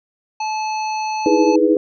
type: harmonic tone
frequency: 865 Hz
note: A5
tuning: 30 cents flat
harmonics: 1 / 3 / 5 / 7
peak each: -20 / -30 / -34 / -37 dBFS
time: 0.4-1.56 s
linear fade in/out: 5 ms
type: chord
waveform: sine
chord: E major seventh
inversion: third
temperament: equal with one note detuned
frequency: 311.1 / 324.2 / 415.3 / 493.9 Hz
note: D#4 / E4 / G#4 / B4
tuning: 0 / -29 / 0 / 0 cents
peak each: -17 dBFS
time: 1.26-1.77 s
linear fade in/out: 2 ms
effects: none